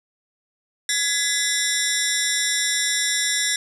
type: ring-modulated tone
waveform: 10% pulse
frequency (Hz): 1846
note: A#6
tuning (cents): -17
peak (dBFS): -7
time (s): 0.89-3.56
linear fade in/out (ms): 2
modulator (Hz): 164
effects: resampled to 24000 Hz + 8-bit